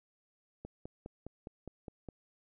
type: click train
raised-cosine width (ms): 2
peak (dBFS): -30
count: 8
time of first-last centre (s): 0.65-2.087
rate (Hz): 4.87
effects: none